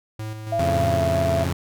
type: tone with tremolo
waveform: square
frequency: 108.7 Hz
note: A2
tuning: 21 cents flat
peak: -29 dBFS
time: 0.19-0.98 s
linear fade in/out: 5 ms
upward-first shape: square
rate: 3.6 Hz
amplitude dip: 40%
type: tone with pitch glide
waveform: sine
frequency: 678 to 666.7 Hz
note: E5 to E5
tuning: +49 to +19 cents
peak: -20 dBFS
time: 0.52-1.44 s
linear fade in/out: 5 ms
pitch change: -30 cents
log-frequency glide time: 0.92-0.99 s
type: chord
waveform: sawtooth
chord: F augmented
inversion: none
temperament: equal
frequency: 87.31 / 110 / 138.59 Hz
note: F2 / A2 / C#3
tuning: 0 / 0 / 0 cents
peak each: -20 / -26 / -23 dBFS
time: 0.59-1.53 s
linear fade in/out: 5 ms
effects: none